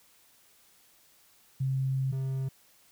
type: tone pair in turn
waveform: sine / triangle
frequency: 133.2 / 133.2 Hz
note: C3 / C3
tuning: +31 / +31 cents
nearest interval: unison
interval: 0 cents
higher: neither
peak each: -26 / -27 dBFS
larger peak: first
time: 1.6-2.12 / 2.12-2.49 s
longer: first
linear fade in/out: 10 ms
effects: white hiss -62 dBFS RMS until 2.91 s